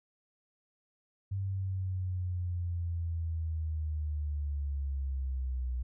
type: linear sweep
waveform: sine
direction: down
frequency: 98 to 61.4 Hz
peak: -31 dBFS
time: 1.31-5.83 s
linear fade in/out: 10 ms
effects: none